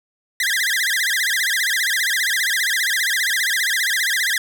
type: tone with vibrato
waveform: sawtooth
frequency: 1809 Hz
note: A6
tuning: 48 cents sharp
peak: -14 dBFS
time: 0.4-4.38 s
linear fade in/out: 2 ms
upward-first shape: sine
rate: 15 Hz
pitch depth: 230 cents each way
effects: none